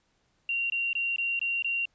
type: tone bursts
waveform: sine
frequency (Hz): 2760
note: F7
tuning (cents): -21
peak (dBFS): -26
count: 6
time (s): 0.49-1.855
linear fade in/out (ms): 2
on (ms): 210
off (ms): 21
effects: pink hiss -71 dBFS RMS until 1.94 s + resampled to 16000 Hz